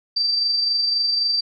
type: tone with amplitude modulation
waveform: sine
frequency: 4670 Hz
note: D8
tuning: 11 cents flat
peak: -16 dBFS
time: 0.16-1.41 s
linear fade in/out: 10 ms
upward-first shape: sine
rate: 23.8 Hz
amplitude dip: 35%
effects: none